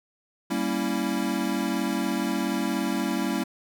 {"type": "chord", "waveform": "square", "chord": "G diminished seventh", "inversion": "none", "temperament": "equal", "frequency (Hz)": [196, 233.1, 277.2, 329.6], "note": ["G3", "Bb3", "Db4", "Fb4"], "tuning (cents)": [0, 0, 0, 0], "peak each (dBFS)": -31, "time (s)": [0.5, 3.44], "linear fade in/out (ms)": 10, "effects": []}